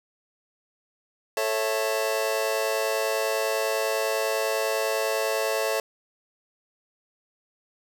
sawtooth chord, A major, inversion none, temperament just, 440 / 550 / 660 Hz, A4 / C#5 / E5, 0 / -14 / +2 cents, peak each -24 dBFS, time 1.37-5.8 s, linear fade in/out 2 ms, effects none

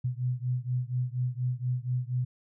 sine beating tone pair, 123.47 / 127.67 Hz, B2 / C3, 0 / -42 cents, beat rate 4.2 Hz, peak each -30 / -31 dBFS, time 0.04-2.25 s, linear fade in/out 10 ms, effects none

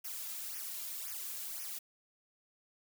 blue noise with flanger, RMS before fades -42 dBFS, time 0.04-1.79 s, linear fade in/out 10 ms, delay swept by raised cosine 0.24 to 2.74 ms, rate 1.9 Hz, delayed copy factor -1, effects none

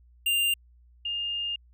square / sine tone pair in turn, 2794 / 2820 Hz, F7 / F7, 0 / +16 cents, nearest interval unison, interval 16 cents, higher second, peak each -23 / -28 dBFS, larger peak first, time 0.26-0.54 / 1.05-1.56 s, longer second, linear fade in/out 5 ms, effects added 60 Hz sine -54 dBFS peak until 1.73 s

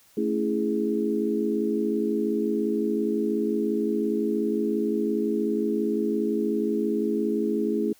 sine chord, A major seventh, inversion none, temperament equal, 220 / 277.2 / 329.6 / 415.3 Hz, A3 / C#4 / E4 / G#4, 0 / 0 / 0 / 0 cents, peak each -27 / -31 / -28 / -27 dBFS, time 0.17-7.93 s, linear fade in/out 5 ms, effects white hiss -58 dBFS RMS until 7.99 s

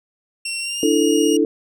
20% pulse tone with pitch glide, 2728 to 2859 Hz, F7 to F7, -41 to +40 cents, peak -18 dBFS, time 0.45-1.37 s, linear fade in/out 5 ms, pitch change +81 cents, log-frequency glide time 0.6-0.87 s
sine chord, D suspended second, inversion none, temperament just, 293.7 / 330.4 / 440.5 Hz, D4 / E4 / A4, 0 / +4 / +2 cents, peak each -18 dBFS, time 0.83-1.45 s, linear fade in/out 2 ms
effects none

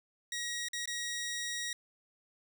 15% pulse tone with dropouts, 1900 Hz, A#6, 33 cents sharp, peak -29 dBFS, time 0.32-1.73 s, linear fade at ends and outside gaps 2 ms, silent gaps 0.685-0.732 / 0.857-0.875 s, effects none

